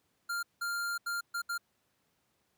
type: tone bursts at uneven times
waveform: square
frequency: 1397 Hz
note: F6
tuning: in tune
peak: -33 dBFS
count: 5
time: 0.29-0.43 / 0.61-0.98 / 1.06-1.21 / 1.34-1.42 / 1.49-1.58 s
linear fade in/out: 10 ms
effects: pink hiss -75 dBFS RMS until 2.57 s + high-pass 100 Hz 12 dB/octave